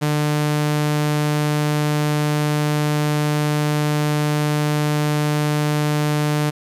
sawtooth tone, 149.5 Hz, D3, 31 cents sharp, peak -13 dBFS, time 0.01-6.51 s, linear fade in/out 20 ms, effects resampled to 32000 Hz + 9-bit

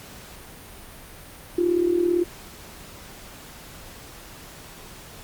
sine tone with amplitude modulation, 349.2 Hz, F4, in tune, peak -15 dBFS, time 1.58-2.24 s, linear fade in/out 5 ms, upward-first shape sine, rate 37.9 Hz, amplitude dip 70%, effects pink hiss -43 dBFS RMS until 5.23 s + Opus 48 kbps

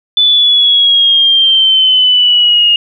sine exponential sweep, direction down, 3500 to 2844 Hz, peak -5 dBFS, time 0.17-2.76 s, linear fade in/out 2 ms, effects none

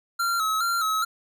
square tone with vibrato, 1331 Hz, E6, 16 cents sharp, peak -23 dBFS, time 0.19-1.05 s, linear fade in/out 10 ms, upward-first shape square, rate 2.4 Hz, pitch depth 60 cents each way, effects none

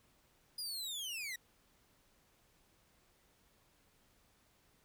sawtooth linear sweep, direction down, 4978 to 1883 Hz, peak -37 dBFS, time 0.58-1.36 s, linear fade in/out 5 ms, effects pink hiss -71 dBFS RMS until 4.84 s

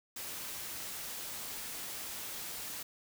white noise, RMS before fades -42 dBFS, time 0.16-2.83 s, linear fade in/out 5 ms, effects none

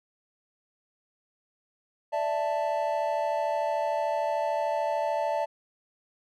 triangle chord, D suspended second, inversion none, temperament just, 587.3 / 660.7 / 881 Hz, D5 / E5 / A5, 0 / +4 / +2 cents, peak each -28 dBFS, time 2.12-5.46 s, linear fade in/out 20 ms, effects none

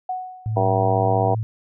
sine tone with exponential decay, 740 Hz, F#5, in tune, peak -21 dBFS, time 0.09-0.74 s, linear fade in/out 5 ms, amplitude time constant 140 ms
sine tone with pitch glide, 110 to 110.7 Hz, A2 to A2, 0 to +11 cents, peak -21 dBFS, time 0.46-1.43 s, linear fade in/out 0 ms, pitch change +11 cents, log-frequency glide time 0.65-1.24 s
harmonic tone, 95.5 Hz, G2, 45 cents flat, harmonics 2 / 3 / 4 / 5 / 6 / 7 / 8 / 9 / 10, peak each -31 / -30 / -30 / -24 / -30 / -23 / -22 / -33 / -28 dBFS, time 0.56-1.35 s, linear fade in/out 10 ms
effects none

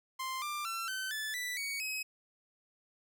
sawtooth tone with pitch steps, 1046.5 / 1188.3 / 1349.3 / 1532.2 / 1739.8 / 1975.5 / 2243 / 2547 Hz, C6 / D6 / E6 / G6 / A6 / B6 / C#7 / D#7, 0 / +20 / +40 / -40 / -20 / 0 / +20 / +40 cents, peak -32 dBFS, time 0.19-2.03 s, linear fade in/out 10 ms, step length 230 ms, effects none

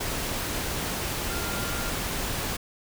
sine tone in noise, 1396.9 Hz, F6, in tune, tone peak -37 dBFS, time 1.3-1.9 s, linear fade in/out 10 ms, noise pink, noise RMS -30 dBFS, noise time 0-2.57 s, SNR -10 dB, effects none

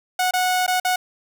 sawtooth tone with dropouts, 734 Hz, F#5, 14 cents flat, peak -14 dBFS, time 0.19-0.96 s, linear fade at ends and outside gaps 5 ms, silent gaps 0.31-0.336 / 0.665-0.678 / 0.8-0.848 s, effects none

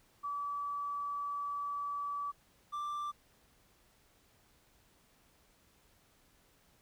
sine / triangle tone pair in turn, 1150 / 1177.6 Hz, D6 / D6, -37 / +4 cents, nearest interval unison, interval 41 cents, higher second, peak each -35 / -34 dBFS, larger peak second, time 0.23-2.32 / 2.72-3.12 s, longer first, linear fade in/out 20 ms, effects pink hiss -68 dBFS RMS until 6.81 s

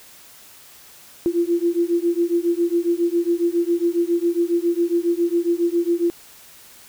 sine beating tone pair, 339.4 / 346.7 Hz, F4 / F4, -49 / -13 cents, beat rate 7.3 Hz, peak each -20 dBFS, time 1.26-6.1 s, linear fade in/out 0 ms, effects white hiss -46 dBFS RMS until 6.88 s

